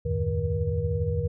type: tone cluster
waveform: sine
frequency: 76.4 / 88.8 / 106.3 / 152.7 / 477.2 Hz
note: D#2 / F2 / G#2 / D#3 / A#4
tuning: -31 / +29 / +41 / -32 / +41 cents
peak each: -33 / -28 / -31 / -31 / -30 dBFS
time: 0.05-1.28 s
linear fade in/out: 10 ms
effects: none